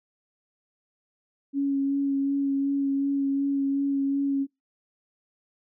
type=tone with vibrato; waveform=sine; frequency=277.2 Hz; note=C#4; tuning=in tune; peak=-22 dBFS; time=1.53-4.47 s; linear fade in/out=50 ms; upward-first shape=sine; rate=2.7 Hz; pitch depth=15 cents each way; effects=noise-tail reverb RT60 0.2 s tail -22 dB re dry